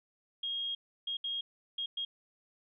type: tone bursts at uneven times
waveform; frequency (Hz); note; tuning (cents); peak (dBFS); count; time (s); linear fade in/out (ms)
sine; 3258; G#7; -34; -33; 5; 0.43-0.75 / 1.07-1.17 / 1.24-1.41 / 1.78-1.86 / 1.97-2.05; 5
effects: none